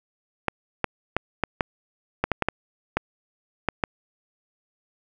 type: clicks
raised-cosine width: 0.5 ms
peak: -6 dBFS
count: 12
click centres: 0.483 / 0.843 / 1.166 / 1.437 / 1.608 / 2.24 / 2.317 / 2.423 / 2.486 / 2.97 / 3.687 / 3.838 s
effects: none